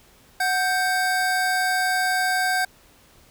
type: tone pair together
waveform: square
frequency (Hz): 740 / 1568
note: F#5 / G6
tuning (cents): 0 / 0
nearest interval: octave + minor second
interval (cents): 1300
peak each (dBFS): -24 / -23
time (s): 0.4-2.65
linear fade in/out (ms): 5
effects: pink hiss -54 dBFS RMS until 3.3 s